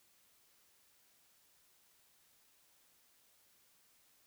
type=silence; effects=white hiss -70 dBFS RMS until 4.26 s